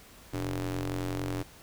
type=ring-modulated tone; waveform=sawtooth; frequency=90.8 Hz; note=F#2; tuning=32 cents flat; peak=-24 dBFS; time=0.33-1.43 s; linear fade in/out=10 ms; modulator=205 Hz; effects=pink hiss -53 dBFS RMS until 1.62 s